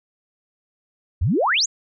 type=exponential sweep; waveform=sine; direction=up; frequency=69.3 to 7330 Hz; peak=-16 dBFS; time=1.21-1.66 s; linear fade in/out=10 ms; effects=none